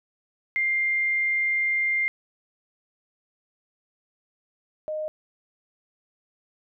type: tone pair in turn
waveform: sine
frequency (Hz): 2100 / 617.2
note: C7 / D#5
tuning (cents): +6 / -14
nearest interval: octave + major sixth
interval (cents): 2120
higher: first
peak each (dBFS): -21 / -27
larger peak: first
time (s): 0.56-2.08 / 4.88-5.08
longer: first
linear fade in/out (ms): 0
effects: none